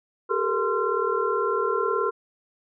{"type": "tone cluster", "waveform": "sine", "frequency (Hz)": [390, 429.5, 467.7, 1042, 1367], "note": ["G4", "A4", "A#4", "C6", "F6"], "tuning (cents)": [-9, -42, 6, -7, -37], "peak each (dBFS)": -28, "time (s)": [0.29, 2.11], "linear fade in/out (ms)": 20, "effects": []}